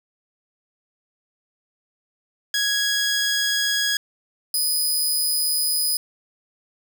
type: tone pair in turn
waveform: 15% pulse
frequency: 1661.2 / 4989 Hz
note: G#6 / D#8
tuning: 0 / +4 cents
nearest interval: octave + perfect fifth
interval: 1904 cents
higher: second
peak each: -13 dBFS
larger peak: neither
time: 2.54-3.97 / 4.54-5.97 s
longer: neither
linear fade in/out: 2 ms
effects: none